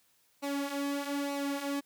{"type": "tone with flanger", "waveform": "sawtooth", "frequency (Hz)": 282.3, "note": "C#4", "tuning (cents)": 32, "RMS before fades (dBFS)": -34, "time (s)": [0.42, 1.81], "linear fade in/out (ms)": 20, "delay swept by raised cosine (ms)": [0.59, 4.99], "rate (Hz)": 1.1, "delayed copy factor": -0.65, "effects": ["white hiss -69 dBFS RMS until 1.85 s", "high-pass 60 Hz 12 dB/octave"]}